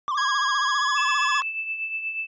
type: tone with vibrato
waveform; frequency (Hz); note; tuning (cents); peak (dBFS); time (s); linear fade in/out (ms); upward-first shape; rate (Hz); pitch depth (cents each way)
triangle; 1108.7; C#6; 0; -21; 0.08-1.42; 0; sine; 15; 140
type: tone with pitch glide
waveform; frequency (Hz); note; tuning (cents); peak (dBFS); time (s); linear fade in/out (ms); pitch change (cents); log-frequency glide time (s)
sawtooth; 1649 to 1703.2; G#6 to G#6; -13 to +43; -20; 0.17-1.41; 10; +56; 0.59-1.07
type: tone with tremolo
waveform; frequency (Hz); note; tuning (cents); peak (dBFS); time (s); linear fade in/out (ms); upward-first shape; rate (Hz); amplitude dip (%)
sine; 2637; E7; 0; -24; 0.96-2.27; 20; triangle; 8.3; 60
effects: resampled to 16000 Hz